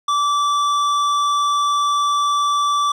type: tone with hard clipping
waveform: sine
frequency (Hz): 1161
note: D6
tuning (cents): -20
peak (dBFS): -17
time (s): 0.08-2.92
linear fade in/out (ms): 5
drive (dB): 11
effects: none